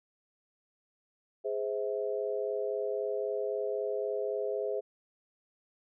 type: chord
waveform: sine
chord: Ab augmented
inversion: none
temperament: just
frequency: 415.3 / 519.1 / 648.9 Hz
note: Ab4 / C5 / E5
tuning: 0 / -14 / -27 cents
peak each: -33 / -35 / -37 dBFS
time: 1.44-4.81 s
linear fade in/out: 20 ms
effects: none